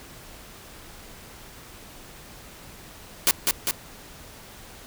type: noise with echo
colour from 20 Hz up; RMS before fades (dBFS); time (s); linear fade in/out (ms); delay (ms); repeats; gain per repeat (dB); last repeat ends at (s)
white; -18; 3.27-3.31; 0; 200; 2; -3; 3.71
effects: pink hiss -45 dBFS RMS until 4.86 s